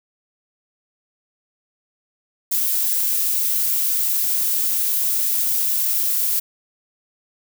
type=noise; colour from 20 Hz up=violet; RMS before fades=-20 dBFS; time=2.51-6.4 s; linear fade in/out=10 ms; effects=none